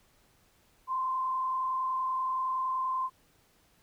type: tone with frequency modulation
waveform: sine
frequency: 1039 Hz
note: C6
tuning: 12 cents flat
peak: -28 dBFS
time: 0.87-3.1 s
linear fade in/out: 50 ms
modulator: 30.6 Hz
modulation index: 0.61
effects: pink hiss -66 dBFS RMS until 3.82 s